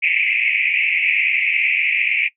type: band-pass noise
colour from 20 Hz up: white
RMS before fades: -18 dBFS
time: 0.02-2.29 s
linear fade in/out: 20 ms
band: 2100 to 2600 Hz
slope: 96 dB/octave
effects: noise-tail reverb RT60 0.1 s tail -19 dB re dry